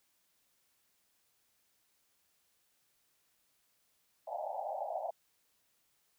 pink band-pass noise, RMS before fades -39 dBFS, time 4.27-5.11 s, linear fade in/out 5 ms, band 580 to 860 Hz, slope 96 dB/octave, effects white hiss -75 dBFS RMS until 6.18 s

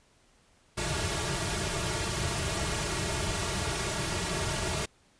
pink noise with comb filter, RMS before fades -31 dBFS, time 0.77-4.86 s, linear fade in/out 10 ms, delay 3.9 ms, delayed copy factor -0.9, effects pink hiss -64 dBFS RMS until 5.19 s + resampled to 22050 Hz

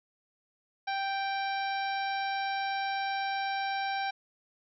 harmonic tone with a mistuned harmonic, 784 Hz, G5, in tune, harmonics 1 / 2 / 3 / 4 / 5 / 6 / 7, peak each -31 / -37 / -40 / -47 / -43 / -50 / -46 dBFS, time 0.87-4.11 s, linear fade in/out 10 ms, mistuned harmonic 7, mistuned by +16 cents, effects none

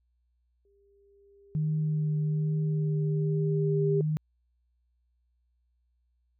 sine tone with exponential growth, 400 Hz, G4, 35 cents sharp, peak -24 dBFS, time 0.65-4.01 s, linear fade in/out 2 ms, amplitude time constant 730 ms
sine tone with vibrato, 153.5 Hz, D#3, 23 cents flat, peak -25 dBFS, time 1.55-4.17 s, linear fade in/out 0 ms, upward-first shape triangle, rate 1.2 Hz, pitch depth 18 cents each way
effects added 60 Hz sine -69 dBFS peak until 6.39 s

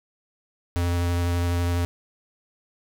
square tone with vibrato, 87 Hz, F2, 6 cents flat, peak -22 dBFS, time 0.76-1.85 s, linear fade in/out 0 ms, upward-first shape triangle, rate 12 Hz, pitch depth 15 cents each way, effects none

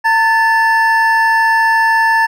triangle tone pair together, 906.4 / 1746 Hz, A#5 / A6, -49 / -14 cents, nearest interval major seventh, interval 1135 cents, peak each -10 dBFS, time 0.04-2.27 s, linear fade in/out 20 ms, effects none

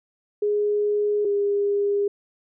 sine tone pair in turn, 415.3 / 405.3 Hz, G#4 / G#4, 0 / -42 cents, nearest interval unison, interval 42 cents, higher first, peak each -19 dBFS, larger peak neither, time 0.42-1.25 / 1.25-2.08 s, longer neither, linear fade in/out 5 ms, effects none

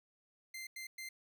sawtooth tone bursts at uneven times, 2084 Hz, C7, 7 cents flat, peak -40 dBFS, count 3, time 0.54-0.67 / 0.76-0.87 / 0.98-1.09 s, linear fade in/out 5 ms, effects none

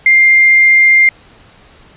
sine tone, 2105 Hz, C7, 10 cents sharp, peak -4 dBFS, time 0.06-1.09 s, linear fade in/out 2 ms, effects pink hiss -43 dBFS RMS until 1.96 s + resampled to 8000 Hz

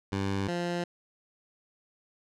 15% pulse tone pair in turn, 98 / 174.18 Hz, G2 / F3, 0 / -4 cents, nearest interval minor seventh, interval 996 cents, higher second, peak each -22 / -23 dBFS, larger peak first, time 0.12-0.48 / 0.48-0.84 s, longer neither, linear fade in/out 5 ms, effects low-pass 6000 Hz 12 dB/octave

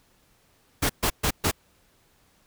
pink noise bursts, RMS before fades -23 dBFS, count 4, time 0.82-1.514 s, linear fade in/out 10 ms, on 76 ms, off 130 ms, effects pink hiss -63 dBFS RMS until 2.46 s

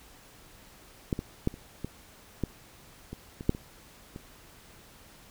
clicks, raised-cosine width 3 ms, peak -14 / -19 / -12 / -30 / -20 / -15 / -25 / -25 / -9 / -27 / -27 dBFS, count 11, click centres 1.128 / 1.191 / 1.474 / 1.541 / 1.846 / 2.437 / 3.13 / 3.409 / 3.494 / 3.549 / 4.161 s, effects pink hiss -54 dBFS RMS until 5.3 s

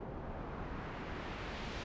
pink noise with low-pass filter sweep, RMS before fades -43 dBFS, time 0-1.84 s, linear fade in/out 10 ms, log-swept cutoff 810 to 3900 Hz, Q 0.88, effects resampled to 16000 Hz

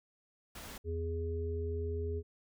pink noise, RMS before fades -47 dBFS, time 0.55-0.78 s, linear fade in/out 5 ms
harmonic tone, 82.8 Hz, E2, 8 cents sharp, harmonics 1 / 3 / 5, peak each -35 / -48 / -38 dBFS, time 0.84-2.23 s, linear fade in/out 50 ms
effects none

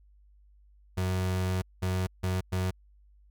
35% pulse tone bursts at uneven times, 92.5 Hz, F#2, in tune, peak -25 dBFS, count 4, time 0.97-1.62 / 1.82-2.07 / 2.23-2.41 / 2.52-2.71 s, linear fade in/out 10 ms, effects added 50 Hz sine -56 dBFS peak until 3.3 s

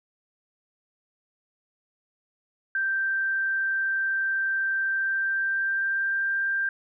sine tone with pitch glide, 1568 to 1584.4 Hz, G6 to G6, 0 to +18 cents, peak -23 dBFS, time 2.75-6.69 s, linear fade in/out 2 ms, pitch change +18 cents, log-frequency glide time 4.9-6.33 s, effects none

